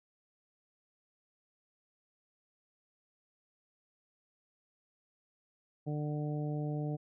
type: harmonic tone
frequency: 149.2 Hz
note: D3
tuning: 28 cents sharp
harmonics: 1 / 2 / 3 / 4 / 5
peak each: -34 / -40 / -44 / -46 / -48 dBFS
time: 5.86-6.97 s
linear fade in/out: 20 ms
effects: none